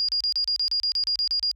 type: tone bursts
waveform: sine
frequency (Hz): 4837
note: D#8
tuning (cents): -50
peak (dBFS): -21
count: 13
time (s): 0-1.514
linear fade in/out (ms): 0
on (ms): 86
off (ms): 33
effects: added 50 Hz sine -52 dBFS peak until 1.55 s